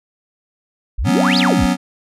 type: exponential two-way sweep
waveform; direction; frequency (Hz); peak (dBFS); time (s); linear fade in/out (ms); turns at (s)
sine; up then down; 39.27 to 5130 to 39.27; -16; 0.98-1.66; 10; 1.38
type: chord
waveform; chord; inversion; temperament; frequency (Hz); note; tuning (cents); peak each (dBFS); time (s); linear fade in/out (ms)
square; F# suspended fourth; none; just; 185 / 246.7 / 277.5; F#3 / B3 / C#4; 0 / -2 / +2; -18 / -18 / -20; 1.04-1.77; 50
effects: low-pass 10000 Hz 12 dB/octave